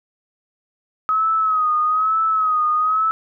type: tone with vibrato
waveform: sine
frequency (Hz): 1270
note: D#6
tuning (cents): +35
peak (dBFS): -15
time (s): 1.09-3.11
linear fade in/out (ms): 0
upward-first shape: sine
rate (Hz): 1.1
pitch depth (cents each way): 57
effects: none